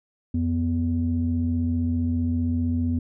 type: tone pair together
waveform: sine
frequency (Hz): 87.37 / 246.8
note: F2 / B3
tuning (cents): +1 / -1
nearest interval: octave + tritone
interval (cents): 1798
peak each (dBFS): -23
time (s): 0.34-2.99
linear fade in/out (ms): 5
effects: tanh soft clip ceiling -14 dBFS